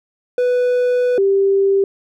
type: tone pair in turn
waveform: triangle / sine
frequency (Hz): 494.8 / 392.7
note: B4 / G4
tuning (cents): +3 / +3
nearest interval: major third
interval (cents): 400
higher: first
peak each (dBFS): -11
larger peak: neither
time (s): 0.38-1.18 / 1.18-1.84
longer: first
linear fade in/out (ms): 2
effects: none